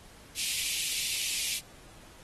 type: high-pass noise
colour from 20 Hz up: pink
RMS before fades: -32 dBFS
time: 0.35-1.61 s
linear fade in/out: 50 ms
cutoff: 2300 Hz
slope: 48 dB/octave
effects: pink hiss -54 dBFS RMS until 2.23 s + AAC 32 kbps